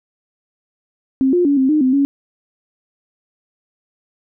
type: tone with pitch steps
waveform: sine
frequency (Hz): 265.5 / 354.4 / 283.9 / 264.1 / 305.2 / 258.4 / 279.5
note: C4 / F4 / C#4 / C4 / D#4 / C4 / C#4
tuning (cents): +25 / +25 / +41 / +16 / -33 / -21 / +14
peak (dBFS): -11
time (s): 1.21-2.05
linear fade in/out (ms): 0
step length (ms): 120
effects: none